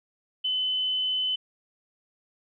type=tone; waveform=sine; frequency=3028 Hz; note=F#7; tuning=39 cents sharp; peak=-24 dBFS; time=0.44-1.36 s; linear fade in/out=10 ms; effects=none